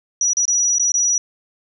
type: tone with dropouts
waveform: sine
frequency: 5840 Hz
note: F#8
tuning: 24 cents flat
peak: -14 dBFS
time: 0.21-1.18 s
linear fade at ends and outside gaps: 2 ms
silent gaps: 0.333-0.369 / 0.454-0.479 / 0.784-0.796 / 0.92-0.94 s
effects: none